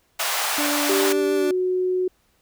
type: high-pass noise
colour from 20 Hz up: pink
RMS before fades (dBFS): -24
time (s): 0.19-1.13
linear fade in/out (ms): 10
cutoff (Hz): 660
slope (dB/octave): 24
type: tone with vibrato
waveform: 30% pulse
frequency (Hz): 292.3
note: D4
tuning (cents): -8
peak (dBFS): -21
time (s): 0.58-1.51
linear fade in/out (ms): 2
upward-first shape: triangle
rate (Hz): 7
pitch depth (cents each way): 10
type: tone with pitch glide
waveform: sine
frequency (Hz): 389 to 367.4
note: G4 to F#4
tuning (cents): -13 to -12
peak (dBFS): -19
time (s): 0.89-2.08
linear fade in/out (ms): 5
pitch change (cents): -99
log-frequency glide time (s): 1.39-1.47
effects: pink hiss -64 dBFS RMS until 2.41 s